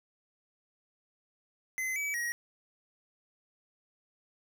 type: tone with pitch steps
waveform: square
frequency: 2048 / 2288 / 1895 Hz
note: C7 / D7 / A#6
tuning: -38 / -46 / +28 cents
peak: -32 dBFS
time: 1.78-2.32 s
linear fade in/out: 0 ms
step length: 180 ms
effects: none